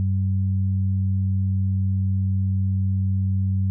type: tone pair together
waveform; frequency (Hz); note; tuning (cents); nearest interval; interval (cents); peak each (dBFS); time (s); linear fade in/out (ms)
sine; 96 / 192; G2 / G3; -36 / -36; octave; 1200; -19 / -28; 0-3.7; 0
effects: none